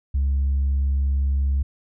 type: tone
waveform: sine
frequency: 68.7 Hz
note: C#2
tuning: 15 cents flat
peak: -16 dBFS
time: 0.14-1.63 s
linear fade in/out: 10 ms
effects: tanh soft clip ceiling -16 dBFS